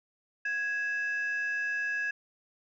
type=tone pair together; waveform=sine; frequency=1661.2 / 2629 Hz; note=G#6 / E7; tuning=0 / -5 cents; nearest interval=minor sixth; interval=795 cents; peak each=-28 / -37 dBFS; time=0.45-2.11 s; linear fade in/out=5 ms; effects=tanh soft clip ceiling -25 dBFS